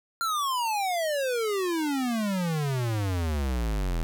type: exponential sweep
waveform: square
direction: down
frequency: 1391 to 39.66 Hz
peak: -26 dBFS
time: 0.21-4.03 s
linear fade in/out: 0 ms
effects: none